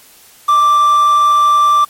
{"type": "tone with quantisation", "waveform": "triangle", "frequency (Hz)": 1174.7, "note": "D6", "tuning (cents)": 0, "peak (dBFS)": -5, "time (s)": [0.48, 1.85], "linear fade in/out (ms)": 10, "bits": 5, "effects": ["white hiss -43 dBFS RMS until 1.89 s", "MP3 64 kbps"]}